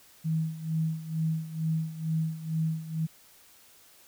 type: tone with tremolo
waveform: sine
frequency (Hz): 160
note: D#3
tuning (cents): +49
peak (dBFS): -24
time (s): 0.24-3.07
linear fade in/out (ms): 20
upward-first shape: sine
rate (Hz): 2.2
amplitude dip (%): 80
effects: white hiss -57 dBFS RMS until 4.07 s